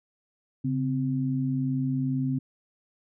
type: tone pair together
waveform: sine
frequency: 137.73 / 260 Hz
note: C#3 / C4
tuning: -11 / -11 cents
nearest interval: major seventh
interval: 1100 cents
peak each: -27 dBFS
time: 0.64-2.39 s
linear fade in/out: 10 ms
effects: none